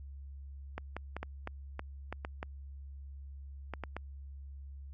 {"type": "clicks", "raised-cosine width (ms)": 0.5, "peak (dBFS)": -23, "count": 12, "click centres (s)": [0.78, 0.966, 1.166, 1.23, 1.474, 1.794, 2.126, 2.249, 2.429, 3.737, 3.837, 3.966], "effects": ["added 69 Hz sine -44 dBFS peak until 4.93 s"]}